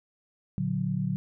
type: chord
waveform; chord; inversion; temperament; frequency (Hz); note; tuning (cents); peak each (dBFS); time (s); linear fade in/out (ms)
sine; Bb augmented; none; equal; 116.54 / 146.83 / 185; Bb2 / D3 / F#3; 0 / 0 / 0; -33 / -30 / -29; 0.58-1.16; 0
effects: none